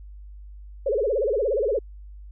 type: tone with vibrato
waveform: sine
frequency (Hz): 480.6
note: B4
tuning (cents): -47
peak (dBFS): -20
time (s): 0.86-1.79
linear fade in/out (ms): 5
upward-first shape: sine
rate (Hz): 17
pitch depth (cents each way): 290
effects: added 50 Hz sine -39 dBFS peak until 2.31 s